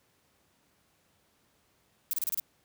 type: noise bursts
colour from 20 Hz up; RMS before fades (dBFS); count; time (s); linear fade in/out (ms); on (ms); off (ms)
violet; -30; 6; 2.11-2.398; 0; 23; 30
effects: pink hiss -69 dBFS RMS until 2.64 s + high-pass 80 Hz 12 dB/octave